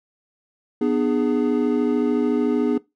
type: chord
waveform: triangle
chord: G# diminished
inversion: first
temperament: equal with one note detuned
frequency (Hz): 246.9 / 300.5 / 415.3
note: B3 / D4 / G#4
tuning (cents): 0 / +40 / 0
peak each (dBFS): -19 / -20 / -21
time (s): 0.81-2.78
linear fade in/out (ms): 5
effects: noise-tail reverb RT60 0.2 s tail -20 dB re dry